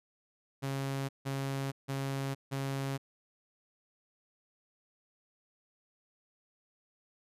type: tone bursts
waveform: sawtooth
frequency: 136.5 Hz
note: C#3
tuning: 26 cents flat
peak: -29 dBFS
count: 4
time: 0.62-2.98 s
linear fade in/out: 20 ms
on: 470 ms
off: 160 ms
effects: resampled to 32000 Hz